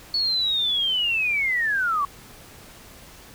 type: linear sweep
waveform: sine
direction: down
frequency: 4435 to 1101 Hz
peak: -20 dBFS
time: 0.14-2.05 s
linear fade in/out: 2 ms
effects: pink hiss -46 dBFS RMS until 3.34 s